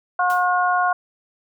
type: harmonic tone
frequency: 360 Hz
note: F#4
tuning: 47 cents flat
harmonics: 2 / 3 / 4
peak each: -19 / -21 / -22 dBFS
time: 0.19-0.93 s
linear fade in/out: 5 ms
type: noise with exponential decay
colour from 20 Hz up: white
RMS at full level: -35 dBFS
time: 0.3-0.53 s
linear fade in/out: 0 ms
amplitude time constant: 49 ms
effects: none